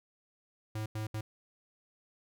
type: tone bursts at uneven times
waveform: square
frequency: 108.3 Hz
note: A2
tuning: 27 cents flat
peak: -35 dBFS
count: 3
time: 0.75-0.86 / 0.95-1.07 / 1.14-1.21 s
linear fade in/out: 5 ms
effects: none